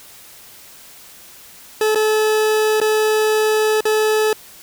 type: tone with dropouts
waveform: 40% pulse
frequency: 431.5 Hz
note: A4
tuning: 34 cents flat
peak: -13 dBFS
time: 1.81-4.33 s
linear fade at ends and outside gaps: 2 ms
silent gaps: 1.948-1.956 / 2.802-2.814 / 3.807-3.853 s
effects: white hiss -42 dBFS RMS until 4.62 s